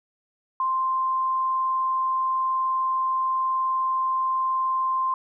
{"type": "tone", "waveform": "sine", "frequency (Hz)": 1046.5, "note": "C6", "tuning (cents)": 0, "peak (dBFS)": -21, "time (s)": [0.6, 5.14], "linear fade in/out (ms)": 2, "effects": []}